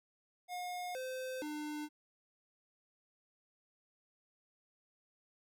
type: tone with pitch steps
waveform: square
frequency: 718 / 516 / 300.4 Hz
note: F5 / C5 / D4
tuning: +48 / -24 / +39 cents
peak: -40 dBFS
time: 0.48-1.89 s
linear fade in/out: 50 ms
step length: 470 ms
effects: none